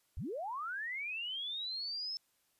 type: linear sweep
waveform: sine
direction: up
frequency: 44.31 to 5290 Hz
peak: -37 dBFS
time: 0.17-2.17 s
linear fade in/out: 0 ms
effects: white hiss -75 dBFS RMS until 2.59 s + resampled to 32000 Hz